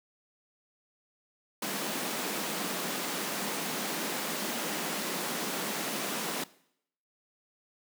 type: high-pass noise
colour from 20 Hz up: pink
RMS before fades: -34 dBFS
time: 1.62-6.44 s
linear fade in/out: 5 ms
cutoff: 170 Hz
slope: 48 dB/octave
effects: noise-tail reverb RT60 0.7 s tail -20 dB re dry